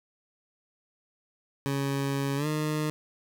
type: tone with pitch glide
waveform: 20% pulse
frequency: 138.59 to 152.89 Hz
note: C#3 to D#3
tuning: 0 to -30 cents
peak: -22 dBFS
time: 1.66-2.9 s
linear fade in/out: 0 ms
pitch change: +170 cents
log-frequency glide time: 2.36-2.47 s
effects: none